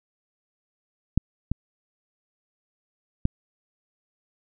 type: clicks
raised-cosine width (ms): 5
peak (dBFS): -6 / -12 / -8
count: 3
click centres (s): 1.176 / 1.516 / 3.254
effects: none